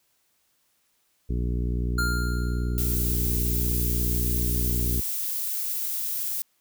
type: harmonic tone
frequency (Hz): 60.2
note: B1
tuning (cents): -44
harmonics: 1 / 2 / 3 / 4 / 5 / 6 / 7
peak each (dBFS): -25 / -31 / -35 / -37 / -39 / -41 / -42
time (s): 1.29-5.01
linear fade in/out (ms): 10
type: tone with exponential decay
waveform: square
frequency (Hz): 1400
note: F6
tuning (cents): +4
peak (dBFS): -24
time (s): 1.98-3.18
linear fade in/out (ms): 5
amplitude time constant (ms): 260
type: noise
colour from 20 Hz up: violet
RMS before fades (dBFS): -29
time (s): 2.78-6.42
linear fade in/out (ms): 0
effects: white hiss -69 dBFS RMS until 6.6 s